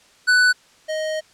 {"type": "tone pair in turn", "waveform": "square", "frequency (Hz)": [1491, 624.7], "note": ["F#6", "D#5"], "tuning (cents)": [13, 7], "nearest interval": "octave + minor third", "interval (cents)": 1506, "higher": "first", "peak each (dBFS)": [-13, -23], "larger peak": "first", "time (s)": [[0.27, 0.53], [0.88, 1.21]], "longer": "second", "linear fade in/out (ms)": 20, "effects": ["white hiss -53 dBFS RMS until 1.33 s", "low-pass 7000 Hz 12 dB/octave"]}